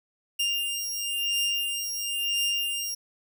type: beating tone pair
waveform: sawtooth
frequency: 2800 / 2800.98 Hz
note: F7 / F7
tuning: +4 / +4 cents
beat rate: 0.98 Hz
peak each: -26 dBFS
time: 0.39-2.95 s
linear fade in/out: 10 ms
effects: none